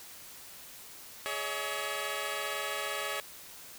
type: tone cluster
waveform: 10% pulse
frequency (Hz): 420 / 565 / 643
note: G#4 / C#5 / E5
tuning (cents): +19 / +33 / -43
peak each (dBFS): -31 / -28 / -30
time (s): 1.26-3.2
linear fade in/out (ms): 0
effects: white hiss -49 dBFS RMS until 3.78 s